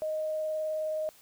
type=tone with vibrato; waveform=sine; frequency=622.3 Hz; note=D#5; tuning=in tune; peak=-29 dBFS; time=0.02-1.09 s; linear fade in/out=0 ms; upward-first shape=sine; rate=19 Hz; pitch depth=8 cents each way; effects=white hiss -58 dBFS RMS until 1.21 s